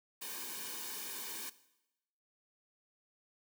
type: noise with comb filter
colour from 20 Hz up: white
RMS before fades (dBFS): -43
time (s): 0.21-1.5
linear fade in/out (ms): 10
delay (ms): 1.5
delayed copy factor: -0.75
effects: noise-tail reverb RT60 0.9 s tail -17 dB re dry + high-pass 200 Hz 12 dB/octave